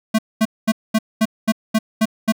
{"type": "tone bursts", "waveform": "square", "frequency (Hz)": 219.9, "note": "A3", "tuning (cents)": -1, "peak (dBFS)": -13, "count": 9, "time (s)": [0.14, 2.323], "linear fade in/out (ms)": 10, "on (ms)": 47, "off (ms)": 220, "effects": []}